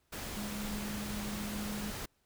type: tone in noise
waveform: sine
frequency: 207.7 Hz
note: G#3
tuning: in tune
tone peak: -38 dBFS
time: 0.36-1.91 s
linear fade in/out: 10 ms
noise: pink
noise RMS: -41 dBFS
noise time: 0.12-2.06 s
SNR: 0 dB
effects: pink hiss -75 dBFS RMS until 2.25 s